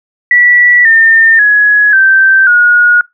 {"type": "tone with pitch steps", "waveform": "sine", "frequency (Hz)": [1951, 1809.9, 1678.9, 1557.5, 1444.8], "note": ["B6", "A6", "G#6", "G6", "F#6"], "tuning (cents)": [-22, 48, 18, -12, -42], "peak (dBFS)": -3, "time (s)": [0.31, 3.01], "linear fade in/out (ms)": 2, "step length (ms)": 540, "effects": ["noise-tail reverb RT60 0.2 s tail -23 dB re dry"]}